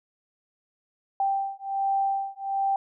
sine beating tone pair, 784 / 785.3 Hz, G5 / G5, 0 / +3 cents, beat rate 1.3 Hz, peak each -27 dBFS, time 1.2-2.76 s, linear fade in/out 2 ms, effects none

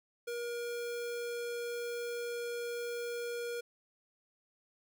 square tone, 475.7 Hz, A#4, 35 cents sharp, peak -37 dBFS, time 0.27-3.61 s, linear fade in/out 10 ms, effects none

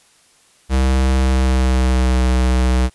square tone with pitch glide, 65.41 to 63.22 Hz, C2 to B1, 0 to +41 cents, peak -13 dBFS, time 0.69-2.9 s, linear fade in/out 50 ms, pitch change -59 cents, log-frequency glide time 1.12-2.21 s, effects white hiss -53 dBFS RMS until 2.94 s + resampled to 24000 Hz

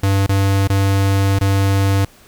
square tone with dropouts, 98 Hz, G2, in tune, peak -13 dBFS, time 0.03-2.05 s, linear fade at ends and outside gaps 5 ms, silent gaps 0.265-0.291 / 0.675-0.698 / 1.389-1.41 s, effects pink hiss -47 dBFS RMS until 2.27 s

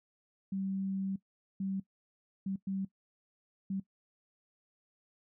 sine tone bursts at uneven times, 193.1 Hz, G3, 26 cents flat, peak -32 dBFS, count 5, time 0.52-1.16 / 1.6-1.8 / 2.46-2.56 / 2.67-2.85 / 3.7-3.8 s, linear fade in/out 5 ms, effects noise-tail reverb RT60 0.1 s tail -18 dB re dry

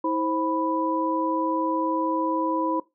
sine tone cluster, 322.3 / 527 / 989 Hz, E4 / C5 / B5, -39 / +12 / +2 cents, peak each -25 / -30 / -26 dBFS, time 0.04-2.8 s, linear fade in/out 5 ms, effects noise-tail reverb RT60 0.2 s tail -19 dB re dry

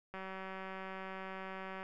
click train, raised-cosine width 0.5 ms, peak -30 dBFS, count 322, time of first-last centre 0.14-1.829 s, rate 190 Hz, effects none

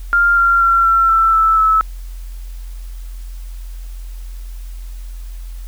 sine tone with pitch steps, 1396.9 / 1380.9 / 1365 / 1349.3 / 1333.8 / 1318.5 / 1303.4 Hz, F6 / F6 / F6 / E6 / E6 / E6 / E6, 0 / -20 / -40 / +40 / +20 / 0 / -20 cents, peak -9 dBFS, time 0.13-1.81 s, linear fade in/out 0 ms, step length 240 ms, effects added 43 Hz sine -26 dBFS peak until 5.67 s + white hiss -47 dBFS RMS until 5.67 s

